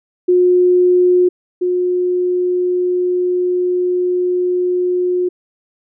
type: tone pair in turn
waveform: sine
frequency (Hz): 360 / 360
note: F#4 / F#4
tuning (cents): -47 / -47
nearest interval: unison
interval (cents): 0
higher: neither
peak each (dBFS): -8 / -13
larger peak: first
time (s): 0.28-1.29 / 1.61-5.29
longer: second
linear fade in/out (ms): 10
effects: none